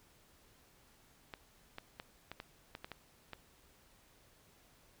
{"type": "clicks", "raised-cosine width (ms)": 0.3, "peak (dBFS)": -28, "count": 9, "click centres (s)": [1.338, 1.784, 1.999, 2.316, 2.401, 2.751, 2.845, 2.917, 3.333], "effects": ["pink hiss -66 dBFS RMS until 5 s"]}